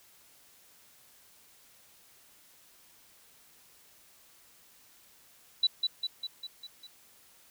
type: tone with echo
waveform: sine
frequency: 3951 Hz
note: B7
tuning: in tune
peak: -21 dBFS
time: 5.63-5.67 s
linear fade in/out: 5 ms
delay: 200 ms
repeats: 6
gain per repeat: -4 dB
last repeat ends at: 6.87 s
effects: white hiss -60 dBFS RMS until 7.5 s